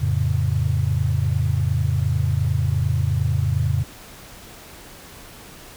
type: chord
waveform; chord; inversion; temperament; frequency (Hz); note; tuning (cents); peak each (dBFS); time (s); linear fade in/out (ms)
sine; F augmented; none; equal; 87.31 / 110 / 138.59; F2 / A2 / C#3; 0 / 0 / 0; -22; 0-3.84; 20
effects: pink hiss -42 dBFS RMS until 5.76 s